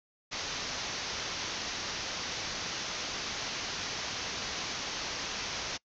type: low-pass noise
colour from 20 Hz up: white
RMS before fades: -37 dBFS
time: 0.31-5.78 s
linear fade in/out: 20 ms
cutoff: 6400 Hz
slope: 96 dB/octave
effects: noise-tail reverb RT60 0.1 s tail -24 dB re dry